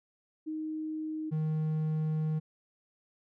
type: tone pair in turn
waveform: sine / triangle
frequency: 312 / 156 Hz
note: D#4 / D#3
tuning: +5 / +5 cents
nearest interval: octave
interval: 1200 cents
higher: first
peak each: -33 / -26 dBFS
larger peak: second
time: 0.46-1.31 / 1.31-2.4 s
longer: second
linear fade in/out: 20 ms
effects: none